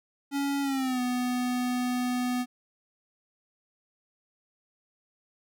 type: tone with pitch glide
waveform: square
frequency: 280.3 to 248.3 Hz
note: C#4 to B3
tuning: +19 to +9 cents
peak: -27 dBFS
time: 0.31-2.46 s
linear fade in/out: 50 ms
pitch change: -210 cents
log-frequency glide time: 0.62-1.01 s
effects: none